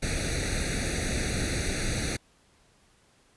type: noise with comb filter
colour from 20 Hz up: pink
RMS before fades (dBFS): -29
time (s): 0.02-2.17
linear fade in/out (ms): 10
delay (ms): 0.48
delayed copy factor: +0.95
effects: pink hiss -63 dBFS RMS until 3.36 s + resampled to 24000 Hz